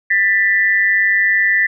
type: tone pair together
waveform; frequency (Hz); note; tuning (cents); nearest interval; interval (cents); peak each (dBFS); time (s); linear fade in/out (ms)
sine; 1778.5 / 1975.5; A6 / B6; +18 / 0; major second; 182; -14; 0.1-1.67; 10
effects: none